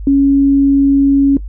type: tone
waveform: sine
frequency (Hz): 277.2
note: C#4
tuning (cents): 0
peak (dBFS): -6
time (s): 0.07-1.37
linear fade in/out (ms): 2
effects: noise-tail reverb RT60 0.1 s tail -18 dB re dry + added 50 Hz sine -22 dBFS peak until 1.48 s